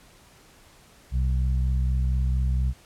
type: harmonic tone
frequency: 64.3 Hz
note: C2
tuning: 30 cents flat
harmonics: 1 / 2 / 3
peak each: -21 / -29 / -39 dBFS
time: 1.11-2.74 s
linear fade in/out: 50 ms
effects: pink hiss -54 dBFS RMS until 2.85 s + low-pass 12000 Hz 12 dB/octave